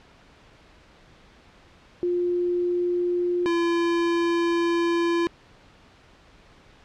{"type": "tone pair in turn", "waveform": ["sine", "square"], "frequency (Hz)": [353, 340.3], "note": ["F4", "F4"], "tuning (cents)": [19, -45], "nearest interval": "minor second", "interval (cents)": 64, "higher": "first", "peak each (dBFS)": -21, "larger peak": "neither", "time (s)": [[2.03, 3.46], [3.46, 5.27]], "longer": "second", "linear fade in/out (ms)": 0, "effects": ["pink hiss -53 dBFS RMS until 6.84 s", "low-pass 4000 Hz 12 dB/octave"]}